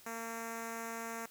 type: tone with notch filter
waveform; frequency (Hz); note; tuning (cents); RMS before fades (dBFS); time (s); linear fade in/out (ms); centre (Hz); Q
5% pulse; 228.5; A#3; -34; -42; 0.06-1.26; 5; 3200; 0.99
effects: white hiss -59 dBFS RMS until 1.3 s